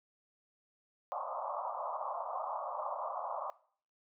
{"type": "band-pass noise", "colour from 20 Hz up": "white", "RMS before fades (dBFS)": -39, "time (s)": [1.12, 3.5], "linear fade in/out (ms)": 0, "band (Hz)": [550, 1200], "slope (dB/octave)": 96, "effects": ["noise-tail reverb RT60 0.5 s tail -19 dB re dry"]}